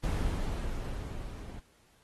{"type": "noise with level ramp", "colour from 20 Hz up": "brown", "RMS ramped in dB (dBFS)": [-29, -43], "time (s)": [0.03, 1.6], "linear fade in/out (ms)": 10, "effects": ["pink hiss -66 dBFS RMS until 2.03 s", "AAC 32 kbps"]}